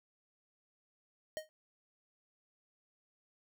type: tone with exponential decay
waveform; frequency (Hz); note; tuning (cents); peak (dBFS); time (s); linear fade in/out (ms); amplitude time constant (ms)
square; 622.3; D#5; 0; -34; 1.37-1.49; 0; 25
effects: none